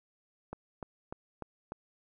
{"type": "click train", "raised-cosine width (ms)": 1, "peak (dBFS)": -25, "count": 5, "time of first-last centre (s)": [0.53, 1.72], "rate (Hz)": 3.36, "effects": []}